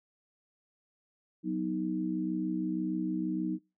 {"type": "chord", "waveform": "sine", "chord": "B major", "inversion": "second", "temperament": "equal with one note detuned", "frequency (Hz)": [185, 246.9, 313.3], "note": ["F#3", "B3", "D#4"], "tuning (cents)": [0, 0, 12], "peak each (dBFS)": [-34, -37, -32], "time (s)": [1.43, 3.59], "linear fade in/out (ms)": 50, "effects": ["noise-tail reverb RT60 0.3 s tail -26 dB re dry"]}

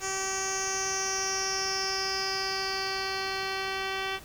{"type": "tone with low-pass filter sweep", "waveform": "10% pulse", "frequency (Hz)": 384.9, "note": "G4", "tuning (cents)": -32, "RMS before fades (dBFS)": -31, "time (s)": [0, 4.2], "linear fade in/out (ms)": 50, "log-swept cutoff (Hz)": [7100, 3700], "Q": 7.8, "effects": ["pink hiss -49 dBFS RMS until 4.24 s"]}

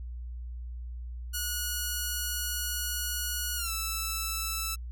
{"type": "tone with pitch glide", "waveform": "5% pulse", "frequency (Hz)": [1455, 1318.9], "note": ["F#6", "E6"], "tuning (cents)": [-29, 1], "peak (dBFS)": -20, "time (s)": [1.33, 4.76], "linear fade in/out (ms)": 20, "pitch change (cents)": -170, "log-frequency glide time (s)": [3.56, 3.71], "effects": ["added 60 Hz sine -36 dBFS peak until 4.91 s"]}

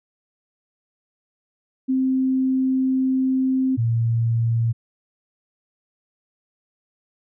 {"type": "tone pair in turn", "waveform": "sine", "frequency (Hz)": [261.6, 115.46], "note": ["C4", "A#2"], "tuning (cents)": [0, -16], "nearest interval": "octave + major second", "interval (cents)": 1416, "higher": "first", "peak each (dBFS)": -17, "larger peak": "neither", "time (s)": [[1.88, 3.77], [3.77, 4.73]], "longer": "first", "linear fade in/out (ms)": 20, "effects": []}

